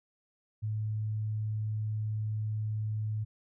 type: tone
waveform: sine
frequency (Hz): 107.7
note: A2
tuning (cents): -37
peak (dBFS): -30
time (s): 0.62-3.25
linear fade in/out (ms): 20
effects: none